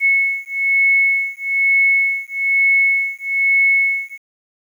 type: beating tone pair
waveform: sine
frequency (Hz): 2197 / 2198.1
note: C#7 / C#7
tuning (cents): -16 / -15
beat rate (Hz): 1.1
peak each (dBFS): -16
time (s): 0-4.18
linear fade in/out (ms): 50
effects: 8-bit